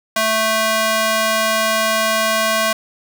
square tone with high-pass filter, 220 Hz, A3, in tune, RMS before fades -17 dBFS, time 0.16-2.73 s, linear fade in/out 5 ms, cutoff 780 Hz, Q 0.82, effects none

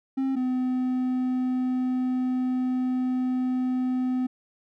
triangle tone pair in turn, 266.6 / 254.3 Hz, C4 / C4, +33 / -49 cents, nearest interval minor second, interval 82 cents, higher first, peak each -21 dBFS, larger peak neither, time 0.17-0.36 / 0.36-4.27 s, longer second, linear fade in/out 10 ms, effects none

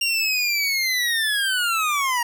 25% pulse linear sweep, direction down, 2794 to 932.3 Hz, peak -16 dBFS, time 0.01-2.23 s, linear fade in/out 5 ms, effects none

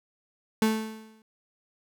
35% pulse tone with exponential decay, 219.3 Hz, A3, 6 cents flat, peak -17 dBFS, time 0.62-1.22 s, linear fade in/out 2 ms, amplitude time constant 130 ms, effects none

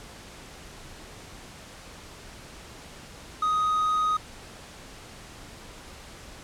triangle tone, 1251 Hz, D#6, 9 cents sharp, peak -20 dBFS, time 3.42-4.17 s, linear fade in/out 5 ms, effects pink hiss -45 dBFS RMS until 6.43 s + low-pass 9000 Hz 12 dB/octave

